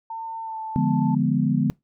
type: tone with pitch glide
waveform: sine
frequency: 902 to 880.9 Hz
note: A5 to A5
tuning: +43 to +2 cents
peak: -29 dBFS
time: 0.1-1.15 s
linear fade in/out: 5 ms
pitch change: -41 cents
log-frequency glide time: 0.4-0.6 s
type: chord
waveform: sine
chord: D diminished seventh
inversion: none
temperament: equal with one note detuned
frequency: 146.83 / 173.51 / 207.7 / 246.9 Hz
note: D3 / F3 / Ab3 / Cb4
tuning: 0 / -11 / 0 / 0 cents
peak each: -23 / -25 / -24 / -23 dBFS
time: 0.76-1.7 s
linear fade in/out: 0 ms
effects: noise-tail reverb RT60 0.2 s tail -24 dB re dry